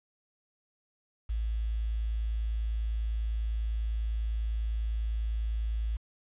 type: tone with quantisation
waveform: sine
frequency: 55 Hz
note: A1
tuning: in tune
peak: -28 dBFS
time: 1.29-5.97 s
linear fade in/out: 10 ms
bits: 9
effects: resampled to 8000 Hz